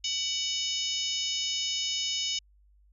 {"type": "harmonic tone with a mistuned harmonic", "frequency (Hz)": 742, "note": "F#5", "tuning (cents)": 5, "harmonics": [3, 4, 5, 6, 7, 8, 9], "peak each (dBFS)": [-42, -32, -36, -43, -34, -41, -37], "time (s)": [0.04, 2.39], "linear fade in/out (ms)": 5, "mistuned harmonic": 3, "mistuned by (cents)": 36, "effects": ["added 50 Hz sine -58 dBFS peak until 2.92 s"]}